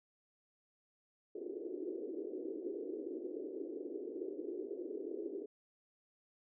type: band-pass noise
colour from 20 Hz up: white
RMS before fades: -43 dBFS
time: 1.35-5.46 s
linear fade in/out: 5 ms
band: 310 to 430 Hz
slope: 48 dB/octave
effects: none